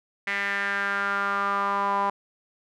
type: tone with band-pass filter sweep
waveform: sawtooth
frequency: 199.7 Hz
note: G3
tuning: 32 cents sharp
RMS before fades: -26 dBFS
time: 0.27-2.1 s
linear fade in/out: 5 ms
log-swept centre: 2000 to 950 Hz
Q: 5
effects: none